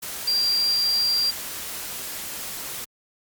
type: tone in noise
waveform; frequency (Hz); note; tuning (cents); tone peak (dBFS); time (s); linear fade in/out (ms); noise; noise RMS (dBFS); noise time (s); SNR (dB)
sine; 4744; D8; +17; -19; 0.27-1.31; 10; white; -33; 0.02-2.85; +11
effects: Opus 48 kbps